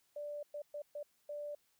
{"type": "tone bursts at uneven times", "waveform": "sine", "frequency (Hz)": 587, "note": "D5", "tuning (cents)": -1, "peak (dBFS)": -40, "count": 5, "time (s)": [[0.16, 0.43], [0.54, 0.62], [0.74, 0.82], [0.95, 1.03], [1.29, 1.55]], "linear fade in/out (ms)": 5, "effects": ["white hiss -75 dBFS RMS until 1.79 s"]}